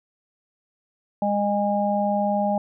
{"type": "harmonic tone", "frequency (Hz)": 204.3, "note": "G#3", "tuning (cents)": -28, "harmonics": [1, 3, 4], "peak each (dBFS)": [-24, -24, -24], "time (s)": [1.22, 2.58], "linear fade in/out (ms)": 2, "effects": []}